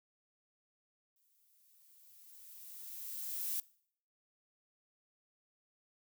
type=noise with exponential growth; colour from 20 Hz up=violet; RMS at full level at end=-36 dBFS; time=1.16-3.6 s; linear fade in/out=2 ms; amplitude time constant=530 ms; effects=noise-tail reverb RT60 0.6 s tail -22 dB re dry